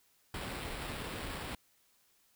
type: noise with sample-and-hold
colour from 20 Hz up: pink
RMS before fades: -41 dBFS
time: 0.34-1.55 s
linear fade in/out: 2 ms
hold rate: 6300 Hz
effects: white hiss -70 dBFS RMS until 2.35 s